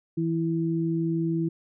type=tone pair together; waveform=sine; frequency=163.8 / 329.9 Hz; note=E3 / E4; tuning=-11 / +1 cents; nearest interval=octave; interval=1212 cents; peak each=-26 dBFS; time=0.17-1.49 s; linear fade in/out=10 ms; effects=none